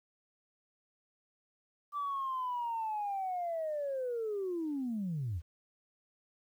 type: linear sweep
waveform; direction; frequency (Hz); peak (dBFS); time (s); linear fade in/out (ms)
sine; down; 1174.7 to 72.4; -32; 1.92-5.42; 50
effects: tanh soft clip ceiling -29 dBFS + 11-bit